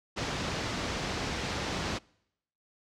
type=low-pass noise; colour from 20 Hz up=pink; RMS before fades=-33 dBFS; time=0.16-1.99 s; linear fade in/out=20 ms; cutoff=6100 Hz; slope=24 dB/octave; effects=noise-tail reverb RT60 0.8 s tail -26 dB re dry + high-pass 60 Hz 12 dB/octave